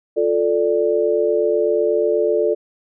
sine chord, D minor, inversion first, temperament just, 352.4 / 440.5 / 587.3 Hz, F4 / A4 / D5, +16 / +2 / 0 cents, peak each -21 / -17 / -20 dBFS, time 0.16-2.55 s, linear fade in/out 20 ms, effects none

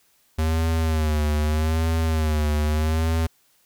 square tone with vibrato, 78.2 Hz, D#2, 9 cents sharp, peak -20 dBFS, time 0.38-3.27 s, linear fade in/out 10 ms, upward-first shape sine, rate 0.81 Hz, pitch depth 71 cents each way, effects white hiss -62 dBFS RMS until 3.65 s

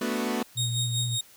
sawtooth chord, B minor seventh, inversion third, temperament equal, 220 / 246.9 / 293.7 / 370 Hz, A3 / B3 / D4 / F#4, 0 / 0 / 0 / 0 cents, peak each -27 / -26 / -32 / -30 dBFS, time 0.01-0.43 s, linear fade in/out 5 ms
sine tone with vibrato, 120 Hz, B2, 49 cents flat, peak -27 dBFS, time 0.55-1.19 s, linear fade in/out 50 ms, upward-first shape square, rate 4.7 Hz, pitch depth 23 cents each way
25% pulse tone with tremolo, 3729 Hz, A#7, in tune, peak -22 dBFS, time 0.57-1.21 s, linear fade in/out 5 ms, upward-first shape sine, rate 5.3 Hz, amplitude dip 65%
effects white hiss -54 dBFS RMS until 1.36 s

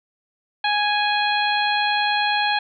harmonic tone, 830.6 Hz, G#5, in tune, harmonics 1 / 2 / 3 / 4 / 5, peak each -21 / -24 / -26 / -27 / -28 dBFS, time 0.64-2.59 s, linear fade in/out 5 ms, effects none

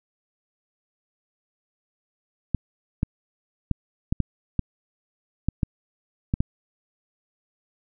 clicks, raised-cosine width 5 ms, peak -9 dBFS, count 10, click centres 2.547 / 3.031 / 3.713 / 4.125 / 4.203 / 4.593 / 5.486 / 5.632 / 6.339 / 6.405 s, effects none

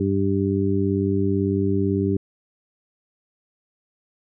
harmonic tone, 98 Hz, G2, in tune, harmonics 1 / 2 / 3 / 4, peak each -24 / -24 / -24 / -24 dBFS, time 0-2.17 s, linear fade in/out 5 ms, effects none

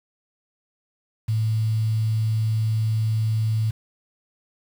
sine tone with quantisation, 110 Hz, A2, in tune, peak -19 dBFS, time 1.28-3.71 s, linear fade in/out 10 ms, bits 7, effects none

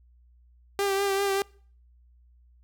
sawtooth tone with vibrato, 395.1 Hz, G4, 14 cents sharp, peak -20 dBFS, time 0.79-1.42 s, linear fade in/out 0 ms, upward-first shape triangle, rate 5.1 Hz, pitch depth 36 cents each way, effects noise-tail reverb RT60 0.5 s tail -25 dB re dry + added 60 Hz sine -55 dBFS peak until 2.63 s

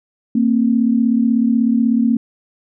sine tone pair together, 229 / 265.3 Hz, A#3 / C4, -31 / +24 cents, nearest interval minor third, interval 255 cents, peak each -13 / -17 dBFS, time 0.35-2.17 s, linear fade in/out 5 ms, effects none

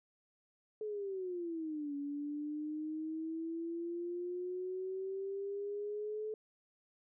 sine exponential two-way sweep, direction down then up, 433.8 to 283.2 to 433.8 Hz, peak -37 dBFS, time 0.81-6.34 s, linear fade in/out 2 ms, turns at 1.95 s, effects none

